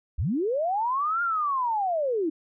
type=linear two-way sweep; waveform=sine; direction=up then down; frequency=48 to 1420 to 297.2 Hz; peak=-23 dBFS; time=0.18-2.3 s; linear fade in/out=10 ms; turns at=1.22 s; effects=none